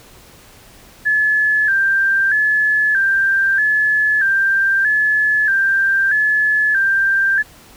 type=tone with vibrato; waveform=sine; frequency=1647 Hz; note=G#6; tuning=15 cents flat; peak=-12 dBFS; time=1.05-7.43 s; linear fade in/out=20 ms; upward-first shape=square; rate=0.79 Hz; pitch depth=72 cents each way; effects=pink hiss -44 dBFS RMS until 7.76 s